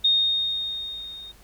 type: tone with level ramp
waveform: sine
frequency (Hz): 3698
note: A#7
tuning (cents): -15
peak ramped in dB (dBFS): -15 to -38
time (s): 0.04-1.32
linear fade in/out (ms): 10
effects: added 50 Hz sine -53 dBFS peak until 1.43 s + pink hiss -54 dBFS RMS until 1.43 s